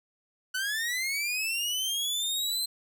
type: linear sweep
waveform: sawtooth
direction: up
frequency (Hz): 1480 to 4126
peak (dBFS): -25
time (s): 0.54-2.66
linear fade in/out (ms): 10
effects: none